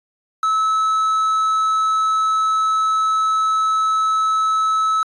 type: tone with quantisation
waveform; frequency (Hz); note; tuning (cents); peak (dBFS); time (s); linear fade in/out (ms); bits
triangle; 1300; E6; -24; -13; 0.43-5.03; 2; 6
effects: resampled to 22050 Hz